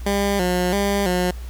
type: tone with vibrato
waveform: 15% pulse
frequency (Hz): 190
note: F#3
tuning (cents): +46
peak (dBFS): -12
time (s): 0.06-1.31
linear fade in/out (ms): 5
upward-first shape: square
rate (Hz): 1.5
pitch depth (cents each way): 94
effects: added 60 Hz sine -29 dBFS peak until 1.49 s + pink hiss -46 dBFS RMS until 1.49 s